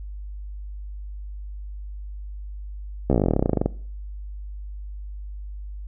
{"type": "slowing click train", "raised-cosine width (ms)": 2, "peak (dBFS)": -6, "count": 22, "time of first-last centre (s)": [3.1, 3.66], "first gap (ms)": 14, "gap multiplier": 1.06, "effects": ["noise-tail reverb RT60 0.5 s tail -21 dB re dry", "added 50 Hz sine -32 dBFS peak until 5.87 s"]}